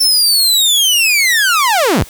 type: linear sweep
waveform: sawtooth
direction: down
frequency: 5370 to 32.44 Hz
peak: -6 dBFS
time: 0-2.04 s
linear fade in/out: 10 ms
effects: white hiss -37 dBFS RMS until 2.09 s